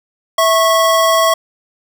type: tone pair together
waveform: square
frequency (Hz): 655 / 1098.7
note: E5 / C#6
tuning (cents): -11 / -16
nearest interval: major sixth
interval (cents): 895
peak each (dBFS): -13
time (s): 0.38-1.34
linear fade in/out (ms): 5
effects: none